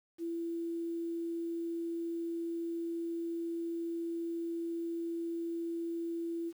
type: tone with quantisation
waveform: sine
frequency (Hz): 335.7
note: E4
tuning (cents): +32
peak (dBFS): -34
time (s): 0.18-6.53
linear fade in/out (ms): 50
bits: 10
effects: none